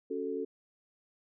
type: chord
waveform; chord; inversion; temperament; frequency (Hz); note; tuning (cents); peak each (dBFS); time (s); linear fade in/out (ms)
sine; F# minor; second; equal; 277.2 / 370 / 440; C#4 / F#4 / A4; 0 / 0 / 0; -38 / -38 / -35; 0.1-0.45; 10
effects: none